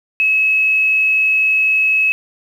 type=tone; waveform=sine; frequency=2576 Hz; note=E7; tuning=41 cents flat; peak=-11 dBFS; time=0.2-2.12 s; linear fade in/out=0 ms; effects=7-bit